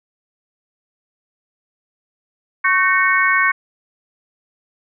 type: harmonic tone with a mistuned harmonic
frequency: 367.8 Hz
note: F#4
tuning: 10 cents flat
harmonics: 3 / 4 / 5 / 6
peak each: -18 / -18 / -18 / -18 dBFS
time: 2.64-3.52 s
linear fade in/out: 10 ms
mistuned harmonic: 4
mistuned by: +67 cents
effects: none